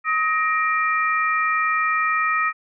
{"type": "tone cluster", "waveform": "sine", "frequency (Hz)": [1267, 1869, 2375], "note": ["D#6", "A#6", "D7"], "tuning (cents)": [31, 4, 19], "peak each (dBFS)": [-20, -23, -26], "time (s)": [0.04, 2.53], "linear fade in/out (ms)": 50, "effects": []}